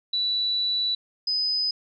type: tone pair in turn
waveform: sine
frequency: 3951 / 5014 Hz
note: B7 / D#8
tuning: 0 / +12 cents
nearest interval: major third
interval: 412 cents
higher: second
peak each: -22 dBFS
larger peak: neither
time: 0.13-0.95 / 1.27-1.71 s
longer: first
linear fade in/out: 5 ms
effects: none